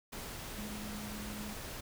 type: tone in noise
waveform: sine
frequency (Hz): 209.6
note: G#3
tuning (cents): +16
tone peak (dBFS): -43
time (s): 0.57-1.54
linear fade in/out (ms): 10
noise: pink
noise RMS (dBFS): -44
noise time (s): 0.12-1.81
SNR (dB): -2
effects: none